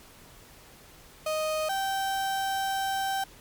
35% pulse tone pair in turn, 622.3 / 778 Hz, D#5 / G5, 0 / -13 cents, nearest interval major third, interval 387 cents, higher second, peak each -25 / -25 dBFS, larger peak neither, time 1.26-1.69 / 1.69-3.24 s, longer second, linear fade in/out 5 ms, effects pink hiss -52 dBFS RMS until 3.4 s + MP3 96 kbps

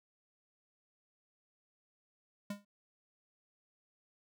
square tone with exponential decay, 203.4 Hz, G#3, 36 cents flat, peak -35 dBFS, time 2.5-2.65 s, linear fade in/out 5 ms, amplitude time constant 32 ms, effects none

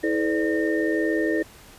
sine tone cluster, 323.3 / 429.7 / 507 / 589 / 1826 Hz, E4 / A4 / B4 / D5 / A#6, -34 / -41 / +45 / +5 / -36 cents, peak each -23 / -27 / -30 / -30 / -29 dBFS, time 0.03-1.43 s, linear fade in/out 10 ms, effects pink hiss -48 dBFS RMS until 1.78 s + resampled to 32000 Hz

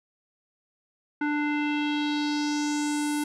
square tone with low-pass filter sweep, 295.7 Hz, D4, 12 cents sharp, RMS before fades -27 dBFS, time 1.21-3.24 s, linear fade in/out 5 ms, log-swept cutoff 1700 to 11000 Hz, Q 2.9, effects none

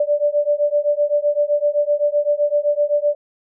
sine beating tone pair, 583 / 590.8 Hz, D5 / D5, -13 / +10 cents, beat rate 7.8 Hz, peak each -18 dBFS, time 0-3.15 s, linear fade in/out 5 ms, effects none

